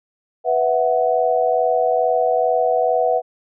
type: chord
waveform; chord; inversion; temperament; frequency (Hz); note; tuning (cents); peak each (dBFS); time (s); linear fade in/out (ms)
sine; B suspended fourth; none; just; 493.9 / 658.5 / 740.8; B4 / E5 / F#5; 0 / -2 / +2; -19; 0.44-3.22; 50
effects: none